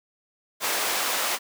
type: high-pass noise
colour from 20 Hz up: pink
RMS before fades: -26 dBFS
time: 0.6-1.39 s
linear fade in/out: 50 ms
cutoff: 640 Hz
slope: 12 dB/octave
effects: none